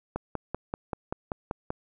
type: click train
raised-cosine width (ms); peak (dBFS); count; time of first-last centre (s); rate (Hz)
1; -16; 9; 0.16-1.704; 5.18
effects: none